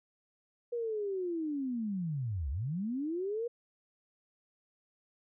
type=linear two-way sweep; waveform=sine; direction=down then up; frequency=484 to 62.2 to 484 Hz; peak=-32 dBFS; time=0.72-3.48 s; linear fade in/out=10 ms; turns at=2.5 s; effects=none